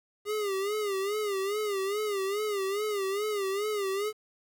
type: tone with vibrato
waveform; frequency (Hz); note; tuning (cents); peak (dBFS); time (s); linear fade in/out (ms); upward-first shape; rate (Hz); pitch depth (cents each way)
square; 405.4; G#4; -42; -29; 0.25-4.13; 50; sine; 2.4; 100
effects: 10-bit